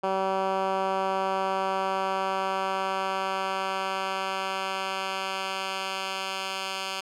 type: tone with band-pass filter sweep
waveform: 10% pulse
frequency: 191.5 Hz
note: G3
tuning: 40 cents flat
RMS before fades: -29 dBFS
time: 0.03-7.01 s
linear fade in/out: 10 ms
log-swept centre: 720 to 3300 Hz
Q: 0.82
effects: none